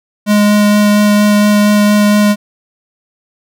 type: tone with vibrato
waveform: square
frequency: 207.7 Hz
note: G#3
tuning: in tune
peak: -7 dBFS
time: 0.26-2.36 s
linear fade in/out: 50 ms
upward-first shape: sine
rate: 4.3 Hz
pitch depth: 8 cents each way
effects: none